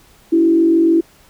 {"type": "tone with frequency modulation", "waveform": "sine", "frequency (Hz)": 330.9, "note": "E4", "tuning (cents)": 7, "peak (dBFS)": -9, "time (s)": [0.32, 1.01], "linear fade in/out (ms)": 10, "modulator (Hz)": 47.1, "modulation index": 0.53, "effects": ["pink hiss -49 dBFS RMS until 1.29 s"]}